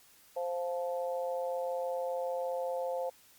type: harmonic tone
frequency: 174.61 Hz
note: F3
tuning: in tune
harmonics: 3 / 4 / 5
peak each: -33 / -39 / -42 dBFS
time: 0.36-3.1 s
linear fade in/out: 10 ms
effects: white hiss -61 dBFS RMS until 3.38 s + Opus 48 kbps